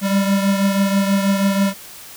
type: beating tone pair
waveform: square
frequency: 196 / 202.2 Hz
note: G3 / G#3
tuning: 0 / -46 cents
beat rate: 6.2 Hz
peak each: -16 / -23 dBFS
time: 0.01-1.74 s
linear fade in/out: 50 ms
effects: white hiss -38 dBFS RMS until 2.16 s